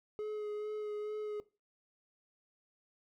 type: tone with vibrato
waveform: triangle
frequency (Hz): 422.5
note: G#4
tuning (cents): +30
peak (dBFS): -34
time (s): 0.19-1.4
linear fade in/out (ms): 0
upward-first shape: sine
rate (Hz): 2.3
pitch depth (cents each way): 16
effects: noise-tail reverb RT60 0.3 s tail -19 dB re dry